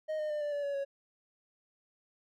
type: tone with pitch steps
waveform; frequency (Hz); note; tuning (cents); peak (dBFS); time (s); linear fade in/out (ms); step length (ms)
triangle; 622.3 / 610.6 / 599 / 587.7 / 576.6 / 565.7 / 555; D#5 / D#5 / D5 / D5 / D5 / C#5 / C#5; 0 / -33 / +34 / +1 / -32 / +35 / +2; -30; 0.08-0.85; 20; 110
effects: none